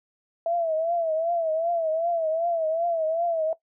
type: tone with vibrato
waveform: sine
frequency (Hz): 659.3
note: E5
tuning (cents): 0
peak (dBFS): -22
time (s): 0.46-3.53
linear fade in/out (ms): 2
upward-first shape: triangle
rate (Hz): 2.6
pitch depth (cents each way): 100
effects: noise-tail reverb RT60 0.1 s tail -17 dB re dry